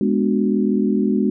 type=chord; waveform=sine; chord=G# half-diminished seventh; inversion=none; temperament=equal; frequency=207.7 / 246.9 / 293.7 / 370 Hz; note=G#3 / B3 / D4 / F#4; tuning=0 / 0 / 0 / 0 cents; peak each=-18 / -21 / -23 / -23 dBFS; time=0.01-1.3 s; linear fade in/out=2 ms; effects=none